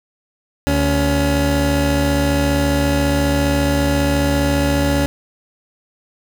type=tone pair together; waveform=25% pulse; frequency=74.7 / 282 Hz; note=D2 / C#4; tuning=+30 / +30 cents; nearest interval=octave + major seventh; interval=2300 cents; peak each=-14 / -13 dBFS; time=0.67-5.06 s; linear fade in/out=0 ms; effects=none